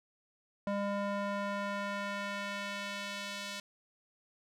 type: tone with band-pass filter sweep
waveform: square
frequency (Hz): 201.6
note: G3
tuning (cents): +49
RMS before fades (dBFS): -37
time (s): 0.67-3.6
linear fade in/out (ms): 2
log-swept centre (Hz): 650 to 4100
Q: 0.86
effects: none